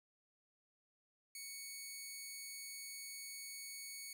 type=tone; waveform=10% pulse; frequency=2225 Hz; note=C#7; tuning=6 cents sharp; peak=-38 dBFS; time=1.35-4.13 s; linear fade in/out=2 ms; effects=13-bit